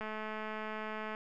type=click train; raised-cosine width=0.5 ms; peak=-26 dBFS; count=247; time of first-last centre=0.01-1.149 s; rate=216 Hz; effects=none